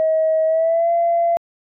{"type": "tone with pitch glide", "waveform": "sine", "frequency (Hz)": [636, 681.6], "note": ["D#5", "F5"], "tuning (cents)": [38, -42], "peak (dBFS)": -13, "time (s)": [0, 1.37], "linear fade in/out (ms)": 0, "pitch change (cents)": 120, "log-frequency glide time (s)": [0.46, 0.91], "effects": ["tanh soft clip ceiling -9 dBFS"]}